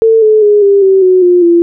sine tone with pitch steps, 448.4 / 431.4 / 415 / 399.2 / 384.1 / 369.5 / 355.5 / 342 Hz, A4 / A4 / G#4 / G4 / G4 / F#4 / F4 / F4, +33 / -34 / -1 / +32 / -35 / -2 / +31 / -36 cents, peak -3 dBFS, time 0.02-1.62 s, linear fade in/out 0 ms, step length 200 ms, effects none

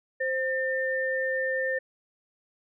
sine tone pair together, 523.3 / 1802.3 Hz, C5 / A6, 0 / +41 cents, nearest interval octave + major sixth, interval 2141 cents, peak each -28 dBFS, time 0.2-1.79 s, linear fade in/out 10 ms, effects none

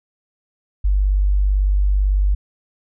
sine tone, 49 Hz, G1, in tune, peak -13 dBFS, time 0.84-2.35 s, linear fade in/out 10 ms, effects none

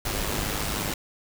pink noise with amplitude modulation, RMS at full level -26 dBFS, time 0.05-0.94 s, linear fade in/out 5 ms, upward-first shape sine, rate 103 Hz, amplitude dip 55%, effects none

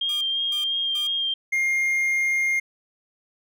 sine tone with vibrato, 3207 Hz, G7, 39 cents sharp, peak -22 dBFS, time 0.01-1.34 s, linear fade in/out 5 ms, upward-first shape sine, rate 2.9 Hz, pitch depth 19 cents each way
5% pulse tone bursts, 1202 Hz, D6, 40 cents sharp, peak -26 dBFS, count 3, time 0.09-1.07 s, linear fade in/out 2 ms, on 120 ms, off 310 ms
triangle tone, 2123 Hz, C7, 25 cents sharp, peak -18 dBFS, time 1.52-2.6 s, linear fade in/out 10 ms
effects none

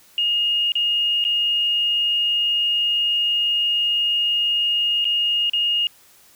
sine tone with dropouts, 2851 Hz, F7, 35 cents sharp, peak -17 dBFS, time 0.18-5.87 s, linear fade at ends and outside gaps 1 ms, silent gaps 0.72-0.754 / 1.241-1.25 / 5.044-5.052 / 5.497-5.534 s, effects white hiss -52 dBFS RMS until 6.35 s

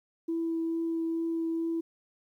sine tone with vibrato, 329.6 Hz, E4, in tune, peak -27 dBFS, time 0.28-1.81 s, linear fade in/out 10 ms, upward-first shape triangle, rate 2.3 Hz, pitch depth 10 cents each way, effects tanh soft clip ceiling -23 dBFS + 11-bit

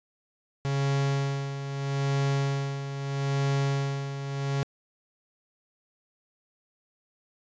45% pulse tone with tremolo, 138.59 Hz, C#3, in tune, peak -23 dBFS, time 0.65-4.63 s, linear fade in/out 0 ms, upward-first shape sine, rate 0.78 Hz, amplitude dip 65%, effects resampled to 16000 Hz

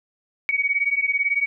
sine beating tone pair, 2242 / 2260 Hz, C#7 / C#7, +19 / +33 cents, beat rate 18 Hz, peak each -22 dBFS, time 0.49-1.46 s, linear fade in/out 0 ms, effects none

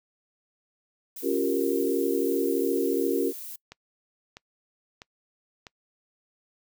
violet noise, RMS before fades -39 dBFS, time 1.16-3.56 s, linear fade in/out 5 ms
sine chord, G half-diminished seventh, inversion second, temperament equal, 277.2 / 349.2 / 392 / 466.2 Hz, Db4 / F4 / G4 / Bb4, 0 / 0 / 0 / 0 cents, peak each -28 dBFS, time 1.22-3.33 s, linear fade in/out 50 ms
click train, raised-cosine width 0.2 ms, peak -25 dBFS, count 4, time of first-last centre 3.72-5.668 s, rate 1.54 Hz
effects noise-tail reverb RT60 0.1 s tail -24 dB re dry

